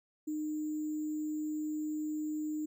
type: tone with sample-and-hold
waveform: sine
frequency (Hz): 305.6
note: D#4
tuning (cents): -31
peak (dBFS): -33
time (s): 0.27-2.66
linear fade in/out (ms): 10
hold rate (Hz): 7350
effects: none